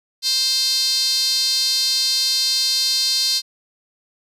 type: tone with high-pass filter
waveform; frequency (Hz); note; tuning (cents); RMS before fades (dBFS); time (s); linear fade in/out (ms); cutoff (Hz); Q
sawtooth; 523.3; C5; 0; -19; 0.22-3.42; 50; 4400; 7.4
effects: resampled to 32000 Hz